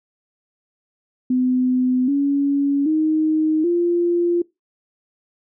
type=tone with pitch steps; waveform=sine; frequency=253.6 / 281.4 / 312.2 / 346.4 Hz; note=B3 / C#4 / D#4 / F4; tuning=+46 / +26 / +6 / -14 cents; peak=-15 dBFS; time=1.3-4.42 s; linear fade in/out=5 ms; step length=780 ms; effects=noise-tail reverb RT60 0.2 s tail -22 dB re dry